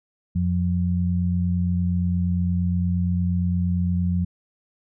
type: tone pair together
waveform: sine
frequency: 88.89 / 177.5 Hz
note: F2 / F3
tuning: +31 / +28 cents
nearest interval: octave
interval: 1197 cents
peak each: -22 dBFS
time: 0.35-4.25 s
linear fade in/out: 10 ms
effects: none